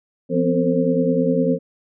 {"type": "tone cluster", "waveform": "sine", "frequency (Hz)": [172.4, 250.7, 260.6, 452.7, 529], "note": ["F3", "B3", "C4", "A4", "C5"], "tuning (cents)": [-22, 26, -7, 49, 19], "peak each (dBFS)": -22, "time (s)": [0.29, 1.59], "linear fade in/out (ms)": 50, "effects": []}